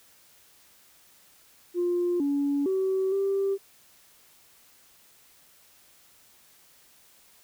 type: tone with pitch steps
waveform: sine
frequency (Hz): 352 / 283.5 / 380.7 / 392.4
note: F4 / C#4 / F#4 / G4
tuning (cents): +14 / +39 / +49 / +2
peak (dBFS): -22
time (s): 1.74-3.58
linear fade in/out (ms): 50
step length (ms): 460
effects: tanh soft clip ceiling -19 dBFS + white hiss -58 dBFS RMS until 7.43 s